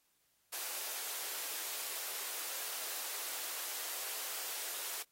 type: high-pass noise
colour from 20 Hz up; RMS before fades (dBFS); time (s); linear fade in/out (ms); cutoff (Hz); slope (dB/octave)
white; -41; 0.52-5.03; 10; 400; 24
effects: white hiss -75 dBFS RMS until 5.11 s + AAC 48 kbps